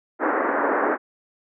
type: band-pass noise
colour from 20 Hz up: pink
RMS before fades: -22 dBFS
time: 0.19-0.98 s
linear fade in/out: 50 ms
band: 270 to 1800 Hz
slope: 48 dB/octave
effects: none